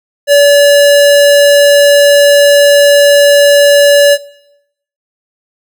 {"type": "tone", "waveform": "square", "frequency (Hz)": 573, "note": "D5", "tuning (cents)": -43, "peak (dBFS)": -3, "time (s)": [0.27, 4.18], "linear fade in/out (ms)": 50, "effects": ["noise-tail reverb RT60 0.8 s tail -20 dB re dry"]}